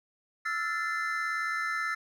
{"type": "chord", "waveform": "triangle", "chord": "F major seventh", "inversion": "third", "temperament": "equal with one note detuned", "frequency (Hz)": [1318.5, 1396.9, 1760, 2062], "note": ["E6", "F6", "A6", "C7"], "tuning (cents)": [0, 0, 0, -26], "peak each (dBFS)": [-32, -36, -31, -35], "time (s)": [0.45, 1.95], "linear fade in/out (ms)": 10, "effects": []}